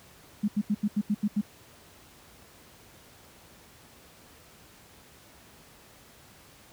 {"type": "tone bursts", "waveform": "sine", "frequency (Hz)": 207.7, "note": "G#3", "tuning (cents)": 0, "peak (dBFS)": -22, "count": 8, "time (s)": [0.43, 1.413], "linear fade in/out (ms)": 10, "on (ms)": 52, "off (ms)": 81, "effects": ["pink hiss -54 dBFS RMS until 6.72 s", "high-pass 60 Hz 12 dB/octave"]}